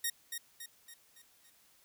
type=tone with echo; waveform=5% pulse; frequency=1864.7 Hz; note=A#6; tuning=in tune; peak=-21 dBFS; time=0.04-0.1 s; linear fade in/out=5 ms; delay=280 ms; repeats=5; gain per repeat=-6 dB; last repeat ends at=1.5 s; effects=white hiss -66 dBFS RMS until 1.84 s